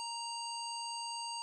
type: harmonic tone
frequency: 932.3 Hz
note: A#5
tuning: in tune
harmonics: 1 / 3 / 5 / 7 / 9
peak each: -41 / -48 / -43 / -52 / -48 dBFS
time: 0-1.42 s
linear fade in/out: 0 ms
effects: none